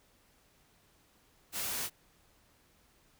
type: noise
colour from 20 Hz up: white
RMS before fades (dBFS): -36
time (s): 1.52-1.9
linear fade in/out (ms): 50
effects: pink hiss -67 dBFS RMS until 3.19 s